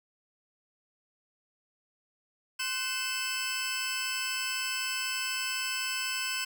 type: tone cluster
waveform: 20% pulse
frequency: 1047 / 1516 / 2624 Hz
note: C6 / F#6 / E7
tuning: +1 / +42 / -9 cents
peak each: -35 / -31 / -28 dBFS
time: 2.59-6.45 s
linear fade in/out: 10 ms
effects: none